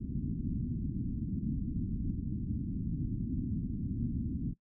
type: low-pass noise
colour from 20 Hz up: white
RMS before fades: -35 dBFS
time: 0-4.54 s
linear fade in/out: 20 ms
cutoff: 270 Hz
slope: 48 dB/octave
effects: noise-tail reverb RT60 0.1 s tail -19 dB re dry